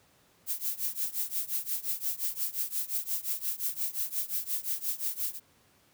violet noise with tremolo, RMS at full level -29 dBFS, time 0.46-5.4 s, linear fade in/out 50 ms, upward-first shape triangle, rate 5.7 Hz, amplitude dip 95%, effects pink hiss -64 dBFS RMS until 5.93 s + high-pass 80 Hz 12 dB/octave

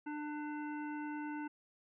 harmonic tone with a mistuned harmonic, 298.5 Hz, D4, 28 cents sharp, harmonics 1 / 3 / 5 / 7 / 9, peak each -40 / -46 / -49 / -57 / -59 dBFS, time 0.06-1.48 s, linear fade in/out 10 ms, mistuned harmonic 7, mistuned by -31 cents, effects none

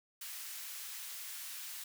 white high-pass noise, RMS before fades -45 dBFS, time 0.21-1.84 s, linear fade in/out 5 ms, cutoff 1400 Hz, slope 12 dB/octave, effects none

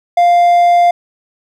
triangle tone, 698.5 Hz, F5, in tune, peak -4 dBFS, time 0.17-0.91 s, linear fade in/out 5 ms, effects none

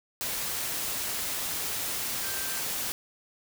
sine tone in noise, 1568 Hz, G6, in tune, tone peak -41 dBFS, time 2.23-2.6 s, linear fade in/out 0 ms, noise white, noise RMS -32 dBFS, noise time 0.21-2.92 s, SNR -12 dB, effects none

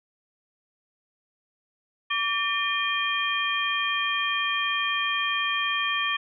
sine tone cluster, 1151 / 1803 / 2426 / 3179 Hz, D6 / A6 / D#7 / G7, -35 / +42 / -44 / +24 cents, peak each -29 dBFS, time 2.1-6.17 s, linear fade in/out 10 ms, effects none

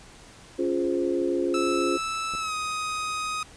sine chord, Db major seventh, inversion none, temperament equal, 277.2 / 349.2 / 415.3 / 523.3 Hz, Db4 / F4 / Ab4 / C5, 0 / 0 / 0 / 0 cents, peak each -29 / -25 / -31 / -31 dBFS, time 0.58-1.98 s, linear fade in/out 20 ms
sawtooth tone with pitch glide, 1315 to 1252.7 Hz, E6 to D#6, -5 to +11 cents, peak -24 dBFS, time 1.54-3.43 s, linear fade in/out 2 ms, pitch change -84 cents, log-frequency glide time 2.39-2.54 s
clicks, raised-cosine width 2 ms, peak -28 dBFS, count 2, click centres 2.338 / 2.35 s
effects pink hiss -49 dBFS RMS until 3.56 s + resampled to 22050 Hz

